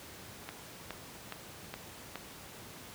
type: click train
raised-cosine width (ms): 0.3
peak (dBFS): -23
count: 5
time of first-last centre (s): 0.49-2.157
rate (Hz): 2.4
effects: pink hiss -49 dBFS RMS until 2.94 s + high-pass 80 Hz 12 dB/octave